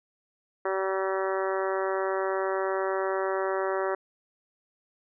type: harmonic tone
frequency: 191.4 Hz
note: G3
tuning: 41 cents flat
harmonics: 2 / 3 / 4 / 5 / 6 / 7 / 8 / 9 / 10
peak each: -29 / -31 / -36 / -36 / -37 / -37 / -41 / -41 / -42 dBFS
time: 0.65-3.95 s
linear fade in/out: 5 ms
effects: none